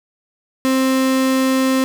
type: tone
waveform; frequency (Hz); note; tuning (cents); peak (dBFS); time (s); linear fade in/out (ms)
35% pulse; 262.9; C4; +8; -12; 0.65-1.84; 0
effects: none